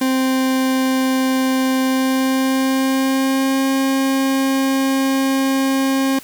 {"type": "tone with pitch glide", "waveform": "40% pulse", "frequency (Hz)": [261.6, 268.8], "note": ["C4", "C4"], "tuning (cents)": [0, 47], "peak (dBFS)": -14, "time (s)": [0.01, 6.19], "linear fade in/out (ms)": 5, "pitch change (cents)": 47, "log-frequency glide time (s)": [1.84, 3.67], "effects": ["white hiss -40 dBFS RMS until 6.23 s"]}